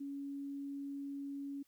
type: tone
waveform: sine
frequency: 279.8 Hz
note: C#4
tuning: 16 cents sharp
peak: -40 dBFS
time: 0-1.63 s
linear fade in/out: 10 ms
effects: white hiss -75 dBFS RMS until 1.67 s